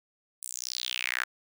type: tone with high-pass filter sweep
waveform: sawtooth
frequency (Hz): 62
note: B1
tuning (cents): +7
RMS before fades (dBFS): -34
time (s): 0.42-1.24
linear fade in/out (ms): 5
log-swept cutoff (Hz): 9500 to 1500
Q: 4.6
effects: none